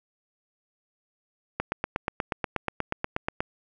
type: click train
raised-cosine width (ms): 0.5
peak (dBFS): -11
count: 16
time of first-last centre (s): 1.6-3.405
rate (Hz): 8.31
effects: none